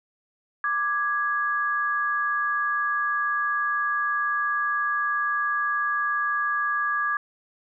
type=tone pair together; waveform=sine; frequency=1179 / 1662.1 Hz; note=D6 / G#6; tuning=+6 / +1 cents; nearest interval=tritone; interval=595 cents; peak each=-25 dBFS; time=0.64-7.17 s; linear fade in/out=2 ms; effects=none

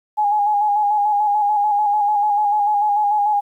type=tone with vibrato; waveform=sine; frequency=830.6 Hz; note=G#5; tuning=in tune; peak=-14 dBFS; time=0.17-3.41 s; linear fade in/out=20 ms; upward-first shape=square; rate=6.8 Hz; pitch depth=33 cents each way; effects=9-bit

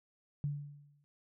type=tone with exponential decay; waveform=sine; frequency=144.7 Hz; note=D3; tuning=25 cents flat; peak=-30 dBFS; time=0.44-1.04 s; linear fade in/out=0 ms; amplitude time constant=130 ms; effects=none

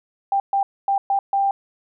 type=tone bursts at uneven times; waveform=sine; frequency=791 Hz; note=G5; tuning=15 cents sharp; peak=-16 dBFS; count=5; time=0.32-0.4 / 0.53-0.63 / 0.88-0.98 / 1.1-1.19 / 1.33-1.51 s; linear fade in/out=2 ms; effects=none

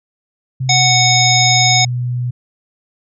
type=tone with pitch glide; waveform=sine; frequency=130.2 to 123.25 Hz; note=C3 to B2; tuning=-8 to -3 cents; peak=-16 dBFS; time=0.6-2.31 s; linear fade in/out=10 ms; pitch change=-95 cents; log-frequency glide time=0.85-0.95 s
type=harmonic tone; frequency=740 Hz; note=F#5; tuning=in tune; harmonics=1 / 3 / 5 / 7 / 9; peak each=-16 / -16 / -16 / -16 / -16 dBFS; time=0.69-1.85 s; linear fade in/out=5 ms
effects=none

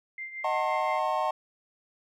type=tone with tremolo; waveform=sine; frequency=2093 Hz; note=C7; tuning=in tune; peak=-33 dBFS; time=0.18-0.99 s; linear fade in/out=2 ms; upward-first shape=triangle; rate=5.8 Hz; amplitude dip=70%
type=chord; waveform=triangle; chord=D# diminished seventh; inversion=none; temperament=just; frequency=622.3 / 746.7 / 896 / 1075.3 Hz; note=D#5 / F#5 / A5 / C6; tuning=0 / +16 / +31 / +47 cents; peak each=-29 dBFS; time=0.44-1.31 s; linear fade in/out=5 ms
effects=none

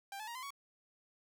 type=tone with pitch steps; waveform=sawtooth; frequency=791 / 862.6 / 940.7 / 1025.8 / 1118.6 Hz; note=G5 / A5 / A#5 / C6 / C#6; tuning=+15 / -35 / +15 / -35 / +15 cents; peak=-39 dBFS; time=0.12-0.505 s; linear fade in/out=2 ms; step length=77 ms; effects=none

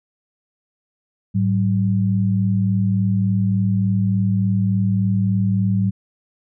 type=tone pair together; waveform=sine; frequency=106.75 / 190.2 Hz; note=G#2 / F#3; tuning=+48 / +48 cents; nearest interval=minor seventh; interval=1000 cents; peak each=-18 / -18 dBFS; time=1.34-5.91 s; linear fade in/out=20 ms; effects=none

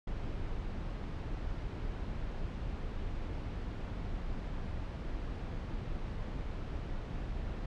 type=noise; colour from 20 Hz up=brown; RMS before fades=-38 dBFS; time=0.07-7.66 s; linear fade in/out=5 ms; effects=low-pass 4000 Hz 12 dB/octave

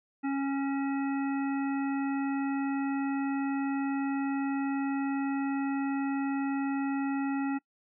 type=harmonic tone with a mistuned harmonic; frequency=275.2 Hz; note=C#4; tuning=12 cents flat; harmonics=1 / 3 / 5 / 7 / 9; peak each=-28 / -38 / -42 / -45 / -47 dBFS; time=0.23-7.59 s; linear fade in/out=20 ms; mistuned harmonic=9; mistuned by=+53 cents; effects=noise-tail reverb RT60 0.1 s tail -23 dB re dry

